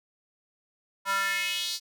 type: tone with high-pass filter sweep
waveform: square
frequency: 196 Hz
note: G3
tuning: in tune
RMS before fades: -29 dBFS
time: 1.05-1.8 s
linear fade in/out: 50 ms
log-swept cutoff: 1100 to 4800 Hz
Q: 3.4
effects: none